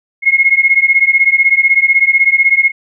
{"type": "beating tone pair", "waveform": "sine", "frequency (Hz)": [2154, 2170], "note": ["C7", "C#7"], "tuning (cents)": [50, -37], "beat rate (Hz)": 16, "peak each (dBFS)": -10, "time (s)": [0.22, 2.72], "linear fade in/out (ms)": 50, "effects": []}